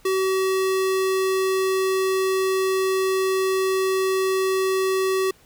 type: tone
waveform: square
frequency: 380 Hz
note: F#4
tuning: 46 cents sharp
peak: -20 dBFS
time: 0.05-5.31 s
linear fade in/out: 5 ms
effects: pink hiss -55 dBFS RMS until 5.45 s